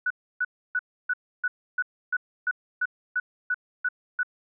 sine tone bursts, 1479 Hz, F#6, 1 cent flat, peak -22 dBFS, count 13, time 0.06-4.232 s, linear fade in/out 5 ms, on 44 ms, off 300 ms, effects none

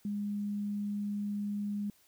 sine tone, 205 Hz, G#3, 22 cents flat, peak -32 dBFS, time 0.05-1.9 s, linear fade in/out 2 ms, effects white hiss -66 dBFS RMS until 2.07 s

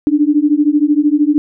sine beating tone pair, 289.7 / 302.7 Hz, D4 / D#4, -24 / -48 cents, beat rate 13 Hz, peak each -12 dBFS, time 0.07-1.38 s, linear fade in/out 0 ms, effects none

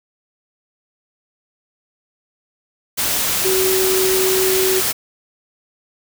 sine tone in noise, 377 Hz, F#4, 32 cents sharp, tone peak -16 dBFS, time 3.44-4.81 s, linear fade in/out 20 ms, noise white, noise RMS -19 dBFS, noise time 2.97-4.93 s, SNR 0 dB, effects none

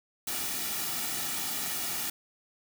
white noise with comb filter, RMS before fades -33 dBFS, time 0.27-2.1 s, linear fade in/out 5 ms, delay 1.9 ms, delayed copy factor -0.6, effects none

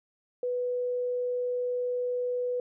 sine tone, 493.9 Hz, B4, in tune, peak -27 dBFS, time 0.43-2.6 s, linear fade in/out 2 ms, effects none

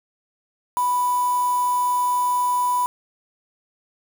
sine tone with quantisation, 987.8 Hz, B5, in tune, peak -18 dBFS, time 0.77-2.86 s, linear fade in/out 0 ms, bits 5, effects none

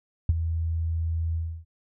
sine tone with ADSR envelope, 82.1 Hz, E2, 6 cents flat, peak -14 dBFS, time 0.29-1.65 s, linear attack 3 ms, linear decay 32 ms, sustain -10 dB, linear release 300 ms, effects none

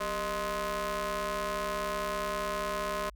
sawtooth ring-modulated tone, 216.2 Hz, A3, 30 cents flat, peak -24 dBFS, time 0-3.1 s, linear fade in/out 10 ms, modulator 830 Hz, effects added 50 Hz sine -49 dBFS peak until 3.15 s

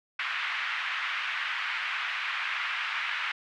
white band-pass noise, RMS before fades -32 dBFS, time 0.19-3.32 s, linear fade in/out 5 ms, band 1200 to 2600 Hz, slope 24 dB/octave, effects none

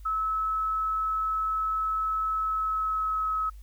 sine tone with pitch glide, 1298 to 1284.6 Hz, E6 to E6, -27 to -45 cents, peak -25 dBFS, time 0.05-3.5 s, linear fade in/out 10 ms, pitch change -18 cents, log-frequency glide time 2.36-3.3 s, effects added 50 Hz sine -42 dBFS peak until 3.62 s + white hiss -64 dBFS RMS until 3.62 s

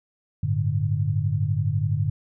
sine chord, G suspended second, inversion none, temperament equal, 98 / 110 / 146.83 Hz, G2 / A2 / D3, 0 / 0 / 0 cents, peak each -25 dBFS, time 0.43-2.1 s, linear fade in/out 5 ms, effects none

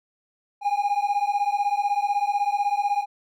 triangle beating tone pair, 807 / 823 Hz, G#5 / G#5, -50 / -16 cents, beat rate 16 Hz, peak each -22 / -22 dBFS, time 0.61-3.06 s, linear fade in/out 50 ms, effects none

